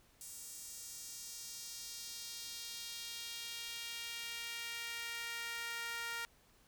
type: tone with high-pass filter sweep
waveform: sawtooth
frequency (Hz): 466.2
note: A#4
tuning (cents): 0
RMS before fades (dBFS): -45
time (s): 0.21-6.25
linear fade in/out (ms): 0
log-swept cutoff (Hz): 8000 to 1500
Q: 1.5
effects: pink hiss -68 dBFS RMS until 6.67 s